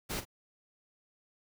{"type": "noise with echo", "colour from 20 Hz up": "pink", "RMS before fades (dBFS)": -36, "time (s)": [0.09, 0.21], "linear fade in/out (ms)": 20, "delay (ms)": 43, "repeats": 1, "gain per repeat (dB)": -12, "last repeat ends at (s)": 0.253, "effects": []}